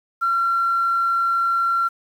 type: tone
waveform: sine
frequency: 1366 Hz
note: F6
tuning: 39 cents flat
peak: -16 dBFS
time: 0.21-1.89 s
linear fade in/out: 20 ms
effects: tanh soft clip ceiling -12 dBFS + 8-bit